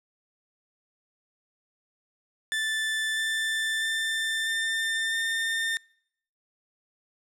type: tone with pitch steps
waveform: 30% pulse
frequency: 1760 / 1772.2 / 1784.6 / 1797 / 1809.5 Hz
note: A6 / A6 / A6 / A6 / A6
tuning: 0 / +12 / +24 / +36 / +48 cents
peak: -23 dBFS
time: 2.52-5.77 s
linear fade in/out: 0 ms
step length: 650 ms
effects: noise-tail reverb RT60 0.7 s tail -26 dB re dry + low-pass 11000 Hz 12 dB/octave